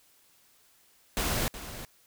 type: noise with echo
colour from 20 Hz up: pink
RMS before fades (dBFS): -29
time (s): 1.17-1.48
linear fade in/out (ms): 0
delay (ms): 370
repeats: 1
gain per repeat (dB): -12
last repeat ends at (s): 1.85
effects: white hiss -63 dBFS RMS until 2.06 s